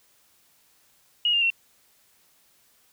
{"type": "tone with pitch steps", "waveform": "sine", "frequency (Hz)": [2885, 2803, 2723], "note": ["F#7", "F7", "F7"], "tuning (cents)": [-44, 6, -44], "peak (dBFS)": -19, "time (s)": [1.25, 1.502], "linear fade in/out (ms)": 2, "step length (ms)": 84, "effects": ["white hiss -62 dBFS RMS until 2.92 s"]}